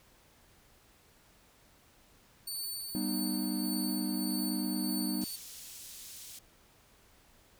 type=tone with tremolo; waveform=15% pulse; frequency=4496 Hz; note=C#8; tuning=24 cents sharp; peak=-29 dBFS; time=2.47-5.36 s; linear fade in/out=5 ms; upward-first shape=sine; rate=1.7 Hz; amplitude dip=35%
type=chord; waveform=triangle; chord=G augmented; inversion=none; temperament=just; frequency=196 / 245 / 306.2 Hz; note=G3 / B3 / D#4; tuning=0 / -14 / -28 cents; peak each=-34 dBFS; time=2.95-5.24 s; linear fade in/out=0 ms
type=band-pass noise; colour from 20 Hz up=white; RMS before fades=-48 dBFS; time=5.21-6.39 s; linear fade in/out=5 ms; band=3600 to 12000 Hz; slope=12 dB/octave
effects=pink hiss -63 dBFS RMS until 7.59 s